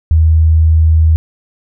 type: tone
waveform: sine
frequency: 79.8 Hz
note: D#2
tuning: 44 cents sharp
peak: -5 dBFS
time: 0.11-1.16 s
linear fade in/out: 0 ms
effects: none